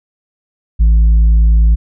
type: tone with tanh clipping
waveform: triangle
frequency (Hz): 55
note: A1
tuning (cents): 0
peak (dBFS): -6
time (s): 0.79-1.76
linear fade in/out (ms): 20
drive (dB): 8
effects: none